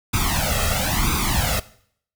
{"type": "noise with flanger", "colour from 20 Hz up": "pink", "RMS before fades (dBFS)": -21, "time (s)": [0.13, 1.6], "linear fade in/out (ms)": 10, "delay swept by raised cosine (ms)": [0.82, 1.56], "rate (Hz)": 1, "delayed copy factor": 0.95, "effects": ["noise-tail reverb RT60 0.6 s tail -18 dB re dry"]}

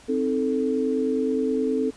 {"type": "chord", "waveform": "sine", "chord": "A diminished", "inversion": "first", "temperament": "equal", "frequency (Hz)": [261.6, 311.1, 440], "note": ["C4", "Eb4", "A4"], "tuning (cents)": [0, 0, 0], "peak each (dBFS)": [-24, -30, -24], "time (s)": [0.08, 1.91], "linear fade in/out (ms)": 20, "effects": ["pink hiss -50 dBFS RMS until 1.96 s", "resampled to 22050 Hz"]}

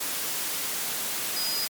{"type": "tone in noise", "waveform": "sine", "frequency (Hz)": 4941, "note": "D#8", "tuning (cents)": -13, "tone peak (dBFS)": -28, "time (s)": [1.36, 1.66], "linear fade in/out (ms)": 10, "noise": "white", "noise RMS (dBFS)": -30, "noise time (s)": [0, 1.68], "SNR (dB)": -1, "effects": ["high-pass 150 Hz 12 dB/octave", "MP3 96 kbps"]}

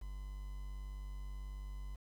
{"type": "tone with quantisation", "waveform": "triangle", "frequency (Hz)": 49.2, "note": "G1", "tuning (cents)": 7, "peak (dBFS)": -40, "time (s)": [0.01, 1.96], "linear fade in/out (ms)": 10, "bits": 10, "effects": []}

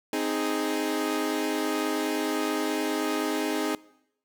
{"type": "chord", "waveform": "sawtooth", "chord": "Ab major", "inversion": "first", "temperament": "equal", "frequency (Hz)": [261.6, 311.1, 415.3], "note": ["C4", "Eb4", "Ab4"], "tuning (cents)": [0, 0, 0], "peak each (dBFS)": [-28, -25, -27], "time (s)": [0.13, 3.75], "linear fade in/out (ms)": 2, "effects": ["noise-tail reverb RT60 0.8 s tail -22 dB re dry"]}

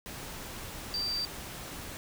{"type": "tone in noise", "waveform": "sine", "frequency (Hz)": 4673, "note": "D8", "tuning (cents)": -9, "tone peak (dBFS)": -30, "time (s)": [0.94, 1.25], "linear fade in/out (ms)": 0, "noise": "pink", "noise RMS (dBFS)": -42, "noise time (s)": [0.06, 1.97], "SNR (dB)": 9, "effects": []}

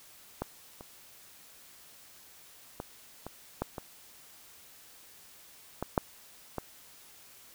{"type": "clicks", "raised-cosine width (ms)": 1, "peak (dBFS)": [-18, -30, -22, -25, -16, -23, -18, -10, -19], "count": 9, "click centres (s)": [0.42, 0.809, 2.801, 3.266, 3.62, 3.782, 5.826, 5.978, 6.583], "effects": ["white hiss -55 dBFS RMS until 7.54 s"]}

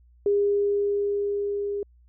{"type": "tone with level ramp", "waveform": "sine", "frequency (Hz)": 405.9, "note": "G#4", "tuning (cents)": -40, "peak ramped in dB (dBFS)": [-18, -26], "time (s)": [0.26, 1.83], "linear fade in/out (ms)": 2, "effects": ["added 60 Hz sine -53 dBFS peak until 2.08 s"]}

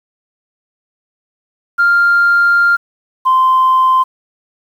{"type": "tone pair in turn", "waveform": "sine", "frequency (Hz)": [1396.9, 1038.4], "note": ["F6", "C6"], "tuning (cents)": [0, -13], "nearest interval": "perfect fourth", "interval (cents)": 513, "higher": "first", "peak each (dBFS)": -6, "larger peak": "neither", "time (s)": [[1.78, 2.77], [3.25, 4.04]], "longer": "first", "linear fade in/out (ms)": 20, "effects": ["tanh soft clip ceiling -4 dBFS", "7-bit"]}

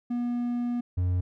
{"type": "tone pair in turn", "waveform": "triangle", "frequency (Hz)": [241.4, 90.2], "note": ["B3", "F#2"], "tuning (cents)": [-39, -44], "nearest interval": "octave + perfect fourth", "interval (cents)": 1705, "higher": "first", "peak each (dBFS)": [-24, -21], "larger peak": "second", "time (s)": [[0.1, 0.81], [0.97, 1.21]], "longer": "first", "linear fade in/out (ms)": 10, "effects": []}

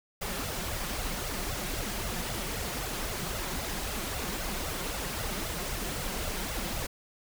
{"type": "noise with flanger", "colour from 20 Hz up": "pink", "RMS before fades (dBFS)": -34, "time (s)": [0.21, 6.87], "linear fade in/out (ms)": 10, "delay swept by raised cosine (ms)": [1.4, 5.7], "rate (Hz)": 3.8, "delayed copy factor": 0.8, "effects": []}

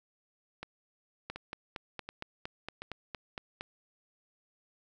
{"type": "two click trains", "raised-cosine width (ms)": 0.3, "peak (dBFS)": [-24, -22], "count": [4, 11], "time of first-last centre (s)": [[0.63, 2.82], [1.3, 3.609]], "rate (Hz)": [1.37, 4.33], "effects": []}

